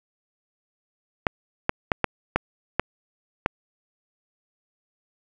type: clicks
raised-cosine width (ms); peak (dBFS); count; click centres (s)
0.5; -4; 7; 1.268 / 1.694 / 1.918 / 2.043 / 2.36 / 2.796 / 3.461
effects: none